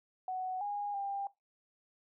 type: tone with pitch steps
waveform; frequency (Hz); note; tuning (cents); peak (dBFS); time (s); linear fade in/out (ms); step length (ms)
sine; 744 / 819 / 796; F#5 / G#5 / G5; +9 / -24 / +26; -34; 0.28-1.27; 2; 330
effects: noise-tail reverb RT60 0.2 s tail -19 dB re dry